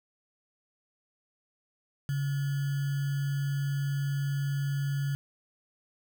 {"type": "tone with sample-and-hold", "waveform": "sine", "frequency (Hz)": 140, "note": "C#3", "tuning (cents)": 18, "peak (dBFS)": -27, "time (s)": [2.09, 5.15], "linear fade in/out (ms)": 0, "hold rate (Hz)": 1575, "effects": []}